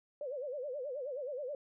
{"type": "tone with vibrato", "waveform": "sine", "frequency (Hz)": 543, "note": "C#5", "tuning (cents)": -36, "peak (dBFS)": -37, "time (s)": [0.21, 1.55], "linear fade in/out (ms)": 2, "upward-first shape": "sine", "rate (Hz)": 9.4, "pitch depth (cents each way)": 180, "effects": []}